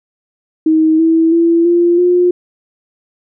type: tone with pitch steps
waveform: sine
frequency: 316.4 / 325.9 / 335.6 / 345.6 / 356 Hz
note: D#4 / E4 / E4 / F4 / F4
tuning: +29 / -20 / +31 / -18 / +33 cents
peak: -7 dBFS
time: 0.66-2.31 s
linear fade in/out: 5 ms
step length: 330 ms
effects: none